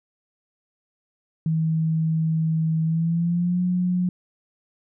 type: tone with pitch glide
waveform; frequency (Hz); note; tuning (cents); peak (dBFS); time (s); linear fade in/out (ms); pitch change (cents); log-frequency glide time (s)
sine; 160.3 to 179.93; E3 to F#3; -48 to -48; -19; 1.46-4.09; 2; +200; 2.84-3.61
effects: none